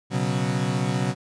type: chord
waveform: 35% pulse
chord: B suspended second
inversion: none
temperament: equal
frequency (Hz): 123.47 / 138.59 / 185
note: B2 / C#3 / F#3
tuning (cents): 0 / 0 / 0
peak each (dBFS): -25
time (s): 0.1-1.15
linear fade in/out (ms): 50
effects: resampled to 22050 Hz